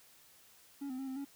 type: tone with pitch steps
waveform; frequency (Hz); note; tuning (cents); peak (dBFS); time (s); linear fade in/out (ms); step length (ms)
triangle; 280.1 / 257.4 / 268.6 / 262.2 / 279.1; C#4 / C4 / C4 / C4 / C#4; +18 / -28 / +46 / +4 / +12; -36; 0.81-1.25; 10; 88
effects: white hiss -62 dBFS RMS until 1.35 s